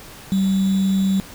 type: tone with sample-and-hold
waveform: sine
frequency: 192.8 Hz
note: G3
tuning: 28 cents flat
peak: -15 dBFS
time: 0.32-1.2 s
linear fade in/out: 0 ms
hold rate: 3675 Hz
effects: pink hiss -40 dBFS RMS until 1.34 s